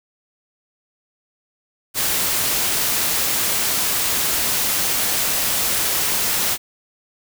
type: noise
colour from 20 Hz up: white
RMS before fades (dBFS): -20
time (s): 1.94-6.58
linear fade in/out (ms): 50
effects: none